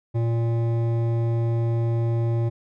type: tone with hard clipping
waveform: sine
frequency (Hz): 116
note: A#2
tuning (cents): -8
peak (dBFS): -22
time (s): 0.14-2.5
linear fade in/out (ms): 20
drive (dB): 12
effects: none